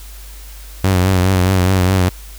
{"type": "tone with vibrato", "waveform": "sawtooth", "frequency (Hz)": 93, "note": "F#2", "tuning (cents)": 9, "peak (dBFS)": -7, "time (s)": [0.84, 2.09], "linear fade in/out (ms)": 0, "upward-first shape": "triangle", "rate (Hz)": 4.8, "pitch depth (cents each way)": 71, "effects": ["added 50 Hz sine -32 dBFS peak until 2.38 s", "white hiss -40 dBFS RMS until 2.38 s"]}